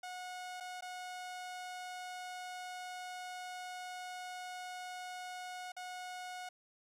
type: tone with dropouts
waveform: sawtooth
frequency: 729 Hz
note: F#5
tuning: 26 cents flat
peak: -39 dBFS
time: 0.03-6.49 s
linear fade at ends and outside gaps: 5 ms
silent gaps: 0.602-0.606 / 0.809-0.822 / 5.72-5.765 s
effects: low-pass 10000 Hz 12 dB/octave + 13-bit